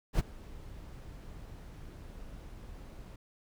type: noise with ADSR envelope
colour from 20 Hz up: brown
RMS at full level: -25 dBFS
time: 0.13-3.16 s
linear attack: 64 ms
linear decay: 20 ms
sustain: -22 dB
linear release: 5 ms
effects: none